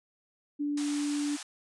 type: tone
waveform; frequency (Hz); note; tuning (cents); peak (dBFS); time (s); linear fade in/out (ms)
sine; 291.1; D4; -15; -28; 0.59-1.37; 20
type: band-pass noise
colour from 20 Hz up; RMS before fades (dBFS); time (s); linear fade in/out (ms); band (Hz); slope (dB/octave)
white; -42; 0.77-1.43; 5; 650 to 9700; 48
effects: resampled to 24000 Hz